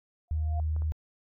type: tone with exponential growth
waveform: sine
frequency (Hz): 700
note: F5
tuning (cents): +4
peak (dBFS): -35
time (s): 0.28-0.6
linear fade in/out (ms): 1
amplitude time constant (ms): 68
type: tone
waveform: sine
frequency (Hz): 77.78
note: D#2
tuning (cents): 0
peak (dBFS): -26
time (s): 0.31-0.92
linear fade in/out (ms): 0
type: clicks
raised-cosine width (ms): 1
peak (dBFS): -35 / -35 / -39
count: 3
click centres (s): 0.764 / 0.821 / 0.921
effects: none